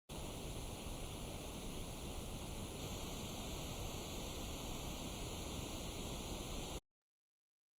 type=noise with comb filter; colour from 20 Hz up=pink; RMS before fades=-45 dBFS; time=0.09-6.79 s; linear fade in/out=10 ms; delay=0.29 ms; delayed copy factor=+1; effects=low-pass 11000 Hz 12 dB/octave + Opus 32 kbps